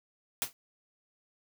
white noise with exponential decay, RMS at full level -27 dBFS, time 0.42-0.53 s, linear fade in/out 0 ms, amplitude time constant 23 ms, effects none

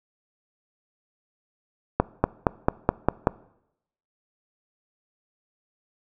accelerating click train, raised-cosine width 1 ms, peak -3 dBFS, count 7, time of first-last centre 2-3.272 s, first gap 240 ms, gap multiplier 0.95, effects noise-tail reverb RT60 0.8 s tail -21 dB re dry

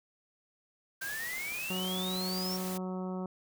sine exponential sweep, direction up, 1553 to 5588 Hz, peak -36 dBFS, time 1.01-2.57 s, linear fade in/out 10 ms
white noise, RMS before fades -42 dBFS, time 1.01-2.78 s, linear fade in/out 10 ms
clicks, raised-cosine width 1 ms, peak -39 dBFS, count 7, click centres 1.235 / 1.334 / 1.379 / 1.521 / 1.709 / 2.004 / 2.158 s
harmonic tone, 185 Hz, F#3, in tune, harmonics 1 / 2 / 3 / 4 / 5 / 6 / 7, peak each -35 / -41 / -45 / -47 / -49 / -51 / -52 dBFS, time 1.7-3.26 s, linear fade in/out 2 ms
effects none

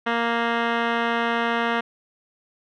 10% pulse tone with low-pass filter, 233.1 Hz, A#3, in tune, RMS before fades -23 dBFS, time 0.06-1.81 s, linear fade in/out 10 ms, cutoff 2300 Hz, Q 5.3, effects none

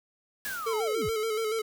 sine linear sweep, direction down, 1722 to 34.6 Hz, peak -33 dBFS, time 0.45-1.1 s, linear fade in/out 10 ms
white noise with exponential decay, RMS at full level -36 dBFS, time 0.45-1.19 s, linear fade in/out 0 ms, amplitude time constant 160 ms
square tone with vibrato, 440 Hz, A4, in tune, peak -28 dBFS, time 0.66-1.62 s, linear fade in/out 10 ms, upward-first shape square, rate 7 Hz, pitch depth 44 cents each way
effects none

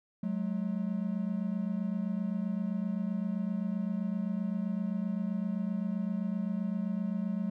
triangle tone pair together, 184.89 / 212.6 Hz, F#3 / G#3, -1 / +41 cents, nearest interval major second, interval 242 cents, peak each -31 / -31 dBFS, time 0.23-7.5 s, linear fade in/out 5 ms, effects none

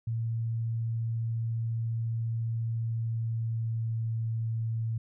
sine tone with pitch glide, 114.3 to 113.18 Hz, A#2 to A2, -34 to +49 cents, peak -28 dBFS, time 0.07-4.98 s, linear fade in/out 5 ms, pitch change -17 cents, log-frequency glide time 2.72-4.14 s, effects none

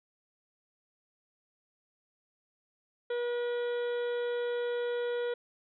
harmonic tone with a mistuned harmonic, 481.7 Hz, B4, 43 cents flat, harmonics 1 / 2 / 3 / 4 / 5 / 6 / 7 / 8, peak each -30 / -47 / -43 / -49 / -55 / -58 / -50 / -56 dBFS, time 3.1-5.34 s, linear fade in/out 5 ms, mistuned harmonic 6, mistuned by +84 cents, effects none

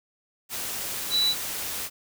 sine tone in noise, 3948 Hz, B7, 1 cent flat, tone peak -20 dBFS, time 1.1-1.35 s, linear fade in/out 50 ms, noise white, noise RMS -32 dBFS, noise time 0.49-1.9 s, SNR +9 dB, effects none

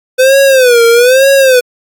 square tone with vibrato, 505 Hz, B4, 39 cents sharp, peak -4 dBFS, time 0.18-1.61 s, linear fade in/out 20 ms, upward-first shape sine, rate 1.1 Hz, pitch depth 150 cents each way, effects AAC 64 kbps

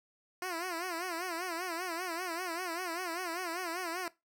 10% pulse tone with vibrato, 349.2 Hz, F4, in tune, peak -27 dBFS, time 0.42-4.08 s, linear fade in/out 2 ms, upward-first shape sine, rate 5.1 Hz, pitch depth 120 cents each way, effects noise-tail reverb RT60 0.2 s tail -19 dB re dry

